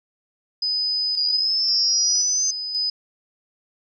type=tone with tremolo; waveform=sine; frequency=5000 Hz; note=D#8; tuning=8 cents sharp; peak=-20 dBFS; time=0.62-2.9 s; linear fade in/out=5 ms; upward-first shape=square; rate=0.94 Hz; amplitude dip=50%
type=linear sweep; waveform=sine; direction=up; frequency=4809 to 6250 Hz; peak=-19 dBFS; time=1.17-2.51 s; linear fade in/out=5 ms
effects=none